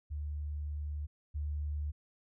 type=tone pair in turn; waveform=sine; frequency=74.1 / 74.1 Hz; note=D2 / D2; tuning=+16 / +16 cents; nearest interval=unison; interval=0 cents; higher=neither; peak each=-35 / -33 dBFS; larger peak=second; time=0.1-1.07 / 1.34-1.92 s; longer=first; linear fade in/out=20 ms; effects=none